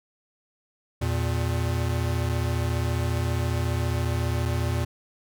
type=tone pair together; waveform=square; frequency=83 / 117.68 Hz; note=E2 / A#2; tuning=+12 / +17 cents; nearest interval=tritone; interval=605 cents; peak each=-27 dBFS; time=1.01-4.85 s; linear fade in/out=10 ms; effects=none